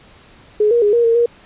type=tone with pitch steps; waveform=sine; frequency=422.1 / 473.6 / 413.5 / 472 / 459.7 / 473.3 Hz; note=G#4 / A#4 / G#4 / A#4 / A#4 / A#4; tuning=+28 / +27 / -8 / +22 / -24 / +26 cents; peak=-10 dBFS; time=0.6-1.26 s; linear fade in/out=5 ms; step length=110 ms; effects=pink hiss -46 dBFS RMS until 1.45 s + resampled to 8000 Hz